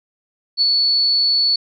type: tone with ADSR envelope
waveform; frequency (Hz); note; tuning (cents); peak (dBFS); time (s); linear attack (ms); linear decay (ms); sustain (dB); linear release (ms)
sine; 4434; C#8; 0; -11; 0.57-1.56; 43; 24; -2; 5
effects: none